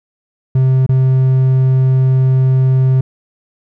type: tone with dropouts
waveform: triangle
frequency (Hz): 130.81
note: C3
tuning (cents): 0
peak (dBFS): -6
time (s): 0.55-3.01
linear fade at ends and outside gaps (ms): 5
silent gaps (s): 0.864-0.891
effects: none